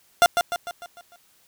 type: tone with echo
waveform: 30% pulse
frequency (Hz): 697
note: F5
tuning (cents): -4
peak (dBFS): -9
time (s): 0.22-0.26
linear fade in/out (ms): 0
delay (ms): 150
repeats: 6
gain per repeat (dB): -6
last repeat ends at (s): 1.16
effects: white hiss -60 dBFS RMS until 1.47 s